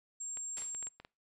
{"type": "tone", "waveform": "sine", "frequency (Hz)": 7459, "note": "A#8", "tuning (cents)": 0, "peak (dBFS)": -38, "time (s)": [0.2, 0.89], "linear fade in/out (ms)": 10}
{"type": "clicks", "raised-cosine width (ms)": 0.3, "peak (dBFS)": -33, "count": 8, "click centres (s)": [0.372, 0.583, 0.621, 0.748, 0.827, 0.87, 1, 1.049]}
{"type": "noise with exponential decay", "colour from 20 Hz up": "white", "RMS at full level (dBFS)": -44, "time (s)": [0.57, 0.87], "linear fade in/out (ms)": 0, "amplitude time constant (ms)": 64}
{"effects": ["noise-tail reverb RT60 0.3 s tail -25 dB re dry", "resampled to 24000 Hz"]}